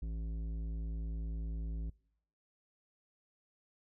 sine tone with tanh clipping, 55 Hz, A1, in tune, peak -38 dBFS, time 0.02-1.9 s, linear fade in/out 5 ms, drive 12 dB, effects noise-tail reverb RT60 0.7 s tail -25 dB re dry

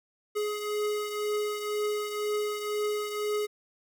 square beating tone pair, 419.1 / 421.1 Hz, G#4 / G#4, +16 / +24 cents, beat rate 2 Hz, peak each -30 / -37 dBFS, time 0.35-3.47 s, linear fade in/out 20 ms, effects none

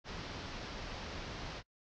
pink low-pass noise, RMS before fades -44 dBFS, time 0.04-1.63 s, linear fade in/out 50 ms, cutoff 5700 Hz, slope 48 dB/octave, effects noise-tail reverb RT60 0.1 s tail -26 dB re dry

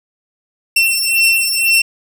sawtooth beating tone pair, 2704 / 2706 Hz, E7 / E7, +43 / +45 cents, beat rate 2 Hz, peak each -11 dBFS, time 0.76-1.82 s, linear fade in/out 5 ms, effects none

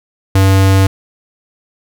square tone, 96.4 Hz, G2, 28 cents flat, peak -7 dBFS, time 0.35-0.87 s, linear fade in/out 5 ms, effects none

